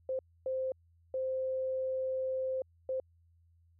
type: tone bursts at uneven times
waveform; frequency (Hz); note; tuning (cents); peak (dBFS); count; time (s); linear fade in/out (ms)
sine; 522; C5; -4; -31; 4; 0.09-0.19 / 0.46-0.72 / 1.14-2.62 / 2.89-3; 2
effects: added 84 Hz sine -63 dBFS peak until 3.79 s